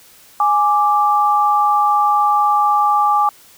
sine tone pair together, 830.6 / 1174.7 Hz, G#5 / D6, 0 / 0 cents, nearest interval tritone, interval 600 cents, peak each -14 dBFS, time 0.4-3.29 s, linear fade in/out 2 ms, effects white hiss -46 dBFS RMS until 3.57 s

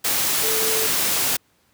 sine tone in noise, 442 Hz, A4, 8 cents sharp, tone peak -26 dBFS, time 0.43-0.87 s, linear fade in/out 10 ms, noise white, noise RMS -21 dBFS, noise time 0.04-1.37 s, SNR -8 dB, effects pink hiss -62 dBFS RMS until 1.73 s + high-pass 80 Hz 12 dB/octave

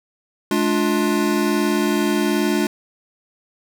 square chord, D diminished, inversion second, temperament just, 211.4 / 293.7 / 352.4 Hz, Ab3 / D4 / F4, +31 / 0 / +16 cents, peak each -22 dBFS, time 0.51-2.67 s, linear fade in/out 2 ms, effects none

